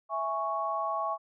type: chord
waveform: sine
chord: C# minor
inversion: first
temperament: equal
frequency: 659.3 / 830.6 / 1108.7 Hz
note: E5 / G#5 / C#6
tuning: 0 / 0 / 0 cents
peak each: -34 / -35 / -31 dBFS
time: 0.09-1.18 s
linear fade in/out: 50 ms
effects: none